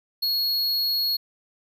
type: tone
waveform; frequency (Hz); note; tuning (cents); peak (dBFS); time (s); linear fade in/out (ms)
square; 4325; C#8; -43; -22; 0.22-1.17; 10
effects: none